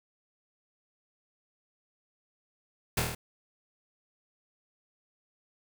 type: noise with echo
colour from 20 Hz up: pink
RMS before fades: -27 dBFS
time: 2.97-3 s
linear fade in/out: 5 ms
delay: 25 ms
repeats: 6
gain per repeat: -2 dB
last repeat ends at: 3.15 s
effects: none